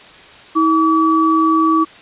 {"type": "tone pair together", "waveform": "sine", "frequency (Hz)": [321.3, 1145], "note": ["E4", "D6"], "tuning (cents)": [-44, -44], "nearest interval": "octave + minor seventh", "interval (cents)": 2200, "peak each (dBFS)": -13, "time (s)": [0.55, 1.85], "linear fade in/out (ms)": 20, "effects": ["white hiss -40 dBFS RMS until 2.01 s", "resampled to 8000 Hz"]}